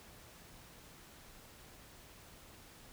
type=silence; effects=pink hiss -57 dBFS RMS until 2.92 s